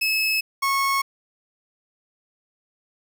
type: tone pair in turn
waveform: 30% pulse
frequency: 2591 / 1096.6 Hz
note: E7 / C#6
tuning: -30 / -19 cents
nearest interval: octave + minor third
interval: 1489 cents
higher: first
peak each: -17 dBFS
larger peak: neither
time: 0.01-0.41 / 0.62-1.02 s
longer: neither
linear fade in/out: 10 ms
effects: 9-bit